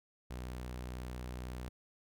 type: tone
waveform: sawtooth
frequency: 62 Hz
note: B1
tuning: 7 cents sharp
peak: -37 dBFS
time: 0.3-1.69 s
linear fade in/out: 10 ms
effects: none